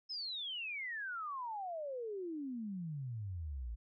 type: exponential sweep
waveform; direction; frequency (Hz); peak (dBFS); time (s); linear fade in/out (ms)
sine; down; 5274 to 53.5; -39; 0.09-3.76; 20
effects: none